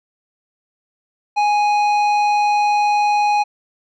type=tone with tanh clipping; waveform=triangle; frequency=830.6 Hz; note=G#5; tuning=in tune; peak=-15 dBFS; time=1.36-3.44 s; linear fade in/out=20 ms; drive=15 dB; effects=none